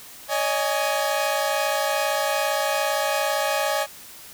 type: chord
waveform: sawtooth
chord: C# suspended second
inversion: none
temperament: equal with one note detuned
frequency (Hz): 564.7 / 622.3 / 830.6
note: C#5 / D#5 / G#5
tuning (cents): +32 / 0 / 0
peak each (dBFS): -22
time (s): 0.28-3.87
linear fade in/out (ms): 50
effects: white hiss -43 dBFS RMS until 4.33 s